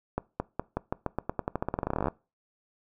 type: accelerating click train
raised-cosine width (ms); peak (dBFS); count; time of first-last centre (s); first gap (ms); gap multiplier
1; -14; 27; 0.18-2.083; 220; 0.89
effects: noise-tail reverb RT60 0.3 s tail -22 dB re dry